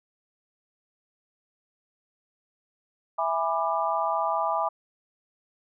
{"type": "chord", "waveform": "sine", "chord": "E dominant seventh", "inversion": "none", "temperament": "just", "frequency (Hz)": [659.3, 824.1, 988.9, 1186.7], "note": ["E5", "G#5", "B5", "D6"], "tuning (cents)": [0, -14, 2, 18], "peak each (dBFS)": -29, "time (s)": [3.18, 4.69], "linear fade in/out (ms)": 10, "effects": []}